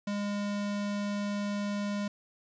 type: tone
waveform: square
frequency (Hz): 204.1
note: G#3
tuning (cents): -30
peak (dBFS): -31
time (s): 0.07-2.08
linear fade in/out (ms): 5
effects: resampled to 16000 Hz + 10-bit